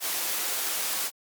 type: high-pass noise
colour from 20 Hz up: white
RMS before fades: -29 dBFS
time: 0-1.11 s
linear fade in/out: 50 ms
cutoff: 340 Hz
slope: 12 dB/octave
effects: Opus 48 kbps